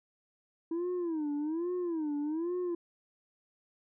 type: tone with vibrato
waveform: sine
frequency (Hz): 323.8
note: E4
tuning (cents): -31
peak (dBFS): -28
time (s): 0.71-2.75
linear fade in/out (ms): 5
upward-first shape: sine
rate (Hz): 1.2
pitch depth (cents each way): 190
effects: tanh soft clip ceiling -30 dBFS